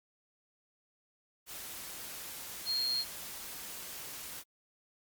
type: tone in noise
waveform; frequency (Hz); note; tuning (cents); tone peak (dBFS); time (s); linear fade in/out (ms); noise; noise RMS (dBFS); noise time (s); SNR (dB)
sine; 4243; C8; +23; -30; 2.65-3.05; 50; white; -44; 1.46-4.44; +11
effects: Opus 48 kbps